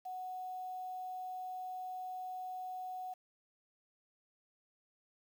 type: tone with quantisation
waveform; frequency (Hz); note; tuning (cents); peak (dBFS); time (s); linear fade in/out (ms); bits
sine; 740; F#5; 0; -40; 0.05-3.14; 10; 10
effects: none